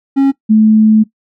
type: tone pair in turn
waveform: triangle / sine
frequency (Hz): 273.4 / 217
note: C#4 / A3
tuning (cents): -24 / -24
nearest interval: major third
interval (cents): 400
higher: first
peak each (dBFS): -4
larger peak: neither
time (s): 0.16-0.32 / 0.49-1.04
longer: second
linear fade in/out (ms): 20
effects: noise-tail reverb RT60 0.1 s tail -18 dB re dry